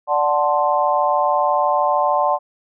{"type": "chord", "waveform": "sine", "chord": "D dominant seventh", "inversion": "none", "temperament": "equal", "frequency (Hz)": [587.3, 740, 880, 1046.5], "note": ["D5", "F#5", "A5", "C6"], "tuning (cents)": [0, 0, 0, 0], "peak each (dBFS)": -20, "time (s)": [0.07, 2.39], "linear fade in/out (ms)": 50, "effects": []}